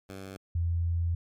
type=tone pair in turn; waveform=10% pulse / sine; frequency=96.2 / 84.87 Hz; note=G2 / F2; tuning=-32 / -49 cents; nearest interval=major second; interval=217 cents; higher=first; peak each=-32 / -25 dBFS; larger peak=second; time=0.09-0.37 / 0.55-1.15 s; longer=second; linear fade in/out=5 ms; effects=MP3 96 kbps